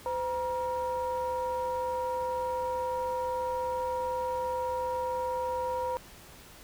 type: ring-modulated tone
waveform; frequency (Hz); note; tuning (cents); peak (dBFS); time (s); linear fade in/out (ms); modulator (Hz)
triangle; 220; A3; 0; -24; 0.06-5.97; 0; 731
effects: pink hiss -51 dBFS RMS until 6.63 s